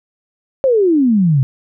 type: exponential sweep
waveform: sine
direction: down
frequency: 554.4 to 126.2 Hz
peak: -9 dBFS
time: 0.64-1.43 s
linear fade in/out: 0 ms
effects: none